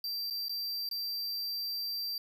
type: tone with dropouts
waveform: square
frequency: 4699 Hz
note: D8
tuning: in tune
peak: -34 dBFS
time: 0.04-2.18 s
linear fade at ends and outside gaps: 2 ms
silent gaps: 0.301-0.307 / 0.484-0.494 / 0.89-0.912 s
effects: none